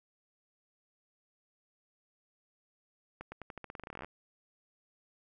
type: accelerating click train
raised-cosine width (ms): 0.5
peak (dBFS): -28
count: 20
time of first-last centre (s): 3.21-4.046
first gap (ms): 110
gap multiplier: 0.88
effects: none